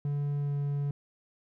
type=tone with pitch glide; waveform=triangle; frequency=143.9 to 142.82 Hz; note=D3 to D3; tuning=-35 to -48 cents; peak=-26 dBFS; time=0.05-0.91 s; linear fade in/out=2 ms; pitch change=-13 cents; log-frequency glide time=0.39-0.54 s; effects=none